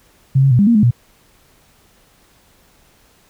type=tone with pitch steps; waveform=sine; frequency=134.2 / 136.4 / 123 / 202 / 234.1 / 210.9 / 120.6 Hz; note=C3 / C#3 / B2 / G#3 / A#3 / G#3 / B2; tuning=+44 / -28 / -7 / -48 / +8 / +27 / -41 cents; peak=-8 dBFS; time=0.35-0.91 s; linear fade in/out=10 ms; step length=80 ms; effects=pink hiss -53 dBFS RMS until 3.29 s